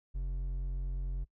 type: tone with hard clipping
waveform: triangle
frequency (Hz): 45.27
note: F#1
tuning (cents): -37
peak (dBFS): -34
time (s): 0.14-1.25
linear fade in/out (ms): 20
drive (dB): 9
effects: noise-tail reverb RT60 0.1 s tail -22 dB re dry